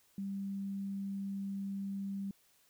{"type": "tone", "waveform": "sine", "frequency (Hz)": 196.9, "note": "G3", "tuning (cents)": 8, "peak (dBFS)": -36, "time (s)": [0.18, 2.31], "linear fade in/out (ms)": 2, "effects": ["white hiss -69 dBFS RMS until 2.69 s"]}